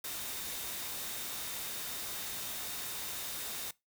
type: tone in noise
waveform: sine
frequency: 3673 Hz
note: A#7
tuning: 26 cents flat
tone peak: -50 dBFS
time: 0.04-3.71 s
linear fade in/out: 5 ms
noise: white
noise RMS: -40 dBFS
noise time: 0.04-3.71 s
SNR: -13 dB
effects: noise-tail reverb RT60 0.2 s tail -21 dB re dry